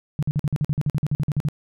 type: tone bursts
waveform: sine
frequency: 147.7 Hz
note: D3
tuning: 10 cents sharp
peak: -18 dBFS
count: 16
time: 0.19-1.486 s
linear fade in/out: 0 ms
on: 36 ms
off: 48 ms
effects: none